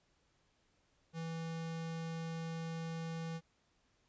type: tone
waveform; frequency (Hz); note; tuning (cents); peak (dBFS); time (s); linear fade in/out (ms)
square; 164.1; E3; -8; -40; 1.13-3.41; 50
effects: pink hiss -75 dBFS RMS until 4.08 s + resampled to 16000 Hz